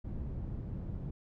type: low-pass noise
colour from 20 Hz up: white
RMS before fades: -39 dBFS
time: 0.04-1.11 s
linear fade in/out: 10 ms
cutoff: 120 Hz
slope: 12 dB/octave
effects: none